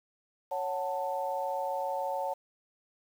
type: chord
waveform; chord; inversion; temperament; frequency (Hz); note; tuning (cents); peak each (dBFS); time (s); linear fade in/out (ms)
sine; F# minor; second; equal with one note detuned; 554.4 / 740 / 887.1; C#5 / F#5 / A5; 0 / 0 / +14; -34 / -36 / -34; 0.51-2.34; 10
effects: 9-bit